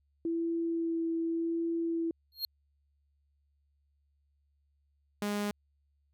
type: tone with vibrato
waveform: sine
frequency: 331.9 Hz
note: E4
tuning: 12 cents sharp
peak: -29 dBFS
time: 0.25-2.11 s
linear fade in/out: 2 ms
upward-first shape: sine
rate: 0.87 Hz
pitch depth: 11 cents each way
type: tone with exponential growth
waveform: square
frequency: 4249 Hz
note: C8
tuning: 26 cents sharp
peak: -28 dBFS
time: 2.32-2.45 s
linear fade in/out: 1 ms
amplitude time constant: 27 ms
type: tone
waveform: sawtooth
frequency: 205.9 Hz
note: G#3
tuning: 15 cents flat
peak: -27 dBFS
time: 5.22-5.51 s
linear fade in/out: 2 ms
effects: added 71 Hz sine -70 dBFS peak until 6.13 s